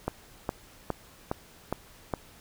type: click train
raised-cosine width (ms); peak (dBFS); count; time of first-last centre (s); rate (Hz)
1; -14; 6; 0.08-2.138; 2.43
effects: pink hiss -54 dBFS RMS until 2.4 s